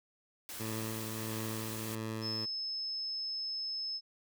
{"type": "noise", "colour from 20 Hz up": "white", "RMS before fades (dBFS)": -44, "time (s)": [0.49, 1.95], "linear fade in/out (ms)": 0}
{"type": "tone with tremolo", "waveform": "15% pulse", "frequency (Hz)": 110.6, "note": "A2", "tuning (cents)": 9, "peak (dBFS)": -30, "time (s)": [0.59, 2.46], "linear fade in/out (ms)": 20, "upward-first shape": "sine", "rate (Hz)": 1.5, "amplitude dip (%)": 30}
{"type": "tone", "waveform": "sine", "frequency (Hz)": 5210, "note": "E8", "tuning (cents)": -21, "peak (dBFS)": -35, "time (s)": [2.21, 4.01], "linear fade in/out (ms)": 50}
{"effects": []}